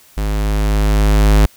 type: tone with level ramp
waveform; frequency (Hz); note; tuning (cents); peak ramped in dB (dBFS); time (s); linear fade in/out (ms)
square; 51.91; G#1; 0; -17 to -7; 0.17-1.46; 5
effects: white hiss -47 dBFS RMS until 1.56 s